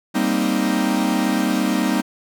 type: chord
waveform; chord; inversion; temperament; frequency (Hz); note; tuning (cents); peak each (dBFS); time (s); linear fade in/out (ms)
45% pulse; C minor seventh; second; equal; 196 / 233.1 / 261.6 / 311.1; G3 / Bb3 / C4 / Eb4; 0 / 0 / 0 / 0; -23; 0.14-2.02; 20
effects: none

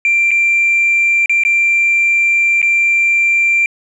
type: tone with dropouts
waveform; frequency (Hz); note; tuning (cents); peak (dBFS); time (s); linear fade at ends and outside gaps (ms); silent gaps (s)
sine; 2363; D7; +10; -8; 0.05-3.66; 1; 0.308-0.314 / 1.259-1.295 / 1.436-1.45 / 2.617-2.627
effects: tanh soft clip ceiling -6 dBFS

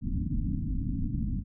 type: low-pass noise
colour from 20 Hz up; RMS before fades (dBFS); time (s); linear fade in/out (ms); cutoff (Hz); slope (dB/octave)
pink; -30; 0.01-1.44; 50; 290; 96
effects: none

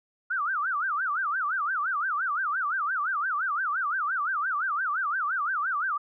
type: tone with vibrato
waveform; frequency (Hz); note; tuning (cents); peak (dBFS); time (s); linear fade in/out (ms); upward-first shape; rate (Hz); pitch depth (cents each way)
sine; 1348; E6; +38; -25; 0.3-5.98; 10; sine; 5.8; 280
effects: none

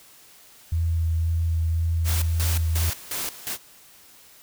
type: tone with vibrato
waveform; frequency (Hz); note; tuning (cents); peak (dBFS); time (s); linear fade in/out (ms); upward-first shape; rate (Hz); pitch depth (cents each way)
sine; 82.41; E2; 0; -20; 0.72-2.9; 5; sine; 1.9; 15
type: noise with tremolo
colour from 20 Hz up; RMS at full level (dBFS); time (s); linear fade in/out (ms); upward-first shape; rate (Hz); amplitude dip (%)
white; -29; 2.04-3.58; 50; square; 2.8; 80
effects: white hiss -51 dBFS RMS until 4.42 s

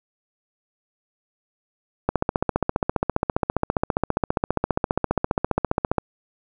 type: click train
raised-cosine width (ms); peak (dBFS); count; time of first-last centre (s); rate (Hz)
1; -5; 59; 2.09-5.983; 14.9
effects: none

